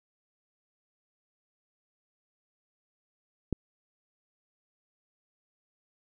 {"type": "click", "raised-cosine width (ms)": 3, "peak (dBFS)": -15, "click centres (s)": 3.527, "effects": []}